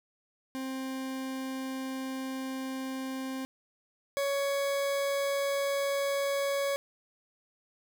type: tone pair in turn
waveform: 40% pulse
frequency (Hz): 263.6 / 558.5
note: C4 / C#5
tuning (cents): +13 / +13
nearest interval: octave + minor second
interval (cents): 1300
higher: second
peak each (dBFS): -33 / -27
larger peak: second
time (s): 0.55-3.45 / 4.17-6.76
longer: first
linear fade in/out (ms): 0
effects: none